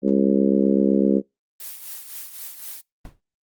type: harmonic tone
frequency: 67.9 Hz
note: C#2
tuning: 35 cents flat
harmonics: 3 / 4 / 5 / 6 / 7 / 8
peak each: -19 / -21 / -23 / -25 / -26 / -27 dBFS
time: 0.02-1.22 s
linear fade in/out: 50 ms
type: noise with tremolo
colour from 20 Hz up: blue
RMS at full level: -33 dBFS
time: 1.6-2.81 s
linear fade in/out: 2 ms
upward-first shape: triangle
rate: 3.9 Hz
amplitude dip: 65%
type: noise with exponential decay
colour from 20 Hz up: brown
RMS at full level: -33 dBFS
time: 3.05-3.2 s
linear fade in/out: 0 ms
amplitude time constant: 31 ms
effects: noise-tail reverb RT60 0.2 s tail -26 dB re dry + Opus 24 kbps